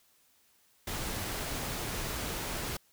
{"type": "noise", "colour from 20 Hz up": "pink", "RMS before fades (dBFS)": -36, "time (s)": [0.87, 2.77], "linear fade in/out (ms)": 5, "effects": ["white hiss -67 dBFS RMS until 2.92 s"]}